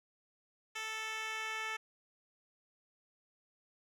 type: tone with band-pass filter sweep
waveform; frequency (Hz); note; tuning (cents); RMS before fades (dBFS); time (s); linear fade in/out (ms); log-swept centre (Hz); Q
10% pulse; 439.6; A4; -2; -40; 0.75-1.77; 10; 3500 to 2200; 0.83
effects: none